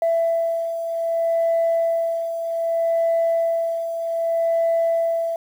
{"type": "beating tone pair", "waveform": "sine", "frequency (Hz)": [665, 665.64], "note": ["E5", "E5"], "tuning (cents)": [15, 17], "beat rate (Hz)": 0.64, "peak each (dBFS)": [-25, -18], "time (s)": [0.02, 5.36], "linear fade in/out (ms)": 2, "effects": ["tanh soft clip ceiling -13 dBFS", "8-bit"]}